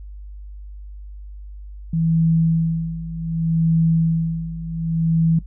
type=tone with tremolo; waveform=sine; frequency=163.7 Hz; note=E3; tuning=12 cents flat; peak=-13 dBFS; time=1.93-5.39 s; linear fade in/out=5 ms; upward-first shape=sine; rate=0.66 Hz; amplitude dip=80%; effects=noise-tail reverb RT60 0.1 s tail -17 dB re dry + added 50 Hz sine -33 dBFS peak until 5.46 s